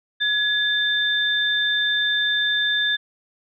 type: tone pair together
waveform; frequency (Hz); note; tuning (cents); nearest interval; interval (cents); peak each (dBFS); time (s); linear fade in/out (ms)
sine; 1687 / 3575; G#6 / A7; +27 / +27; octave + minor second; 1300; -21; 0.2-2.97; 20
effects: none